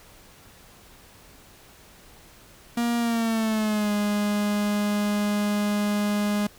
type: tone with pitch glide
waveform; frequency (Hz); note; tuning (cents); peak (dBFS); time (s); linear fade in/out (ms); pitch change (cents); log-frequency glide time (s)
45% pulse; 236.3 to 206.9; A#3 to G#3; +24 to -6; -22; 2.77-6.47; 5; -230; 2.98-3.92
effects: pink hiss -51 dBFS RMS until 6.58 s